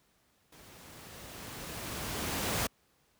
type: noise with level ramp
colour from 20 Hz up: pink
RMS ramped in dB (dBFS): -55 to -30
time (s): 0.52-2.67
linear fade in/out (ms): 5
effects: pink hiss -70 dBFS RMS until 3.19 s + high-pass 60 Hz 12 dB/octave